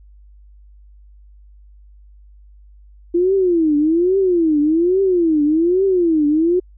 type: tone with vibrato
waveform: sine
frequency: 338.2 Hz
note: E4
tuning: 44 cents sharp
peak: -12 dBFS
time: 3.14-6.6 s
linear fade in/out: 10 ms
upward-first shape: triangle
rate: 1.2 Hz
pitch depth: 270 cents each way
effects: added 50 Hz sine -42 dBFS peak until 6.77 s